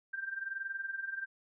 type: tone with amplitude modulation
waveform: sine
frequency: 1578 Hz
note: G6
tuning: 11 cents sharp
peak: -33 dBFS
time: 0.13-1.26 s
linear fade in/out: 10 ms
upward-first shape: sine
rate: 21.1 Hz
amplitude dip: 75%
effects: none